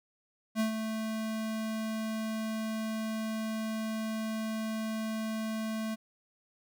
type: tone with ADSR envelope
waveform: square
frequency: 220 Hz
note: A3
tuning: in tune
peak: -26 dBFS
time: 0.55-5.96 s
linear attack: 51 ms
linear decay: 110 ms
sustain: -7 dB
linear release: 25 ms
effects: none